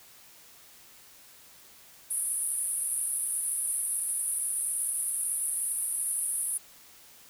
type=band-pass noise; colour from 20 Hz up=pink; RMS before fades=-31 dBFS; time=2.1-6.58 s; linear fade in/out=10 ms; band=9400 to 11000 Hz; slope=96 dB/octave; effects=white hiss -54 dBFS RMS until 7.29 s